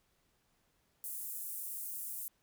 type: high-pass noise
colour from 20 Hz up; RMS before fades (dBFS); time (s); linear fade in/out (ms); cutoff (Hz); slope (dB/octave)
pink; -42; 1.04-2.28; 0; 9800; 24
effects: pink hiss -75 dBFS RMS until 2.42 s